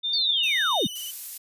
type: tone with pitch glide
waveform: sine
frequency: 3608 to 3667 Hz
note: A7 to A#7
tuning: +43 to -29 cents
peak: -24 dBFS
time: 0.03-0.88 s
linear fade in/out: 20 ms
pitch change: +28 cents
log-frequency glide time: 0.34-0.41 s
type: linear sweep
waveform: sine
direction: down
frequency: 4637 to 129.8 Hz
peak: -23 dBFS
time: 0.13-0.87 s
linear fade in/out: 5 ms
type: tone with vibrato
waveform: sawtooth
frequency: 2984 Hz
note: F#7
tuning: 14 cents sharp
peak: -31 dBFS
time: 0.43-1.11 s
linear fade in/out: 5 ms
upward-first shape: triangle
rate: 20 Hz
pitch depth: 54 cents each way
type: noise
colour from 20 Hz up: violet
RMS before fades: -33 dBFS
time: 0.95-1.38 s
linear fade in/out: 10 ms
effects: resampled to 32000 Hz